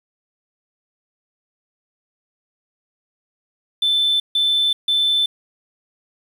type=tone bursts; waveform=triangle; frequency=3528 Hz; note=A7; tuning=4 cents sharp; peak=-12 dBFS; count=3; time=3.82-5.26 s; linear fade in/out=5 ms; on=380 ms; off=150 ms; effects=tanh soft clip ceiling -11 dBFS + 7-bit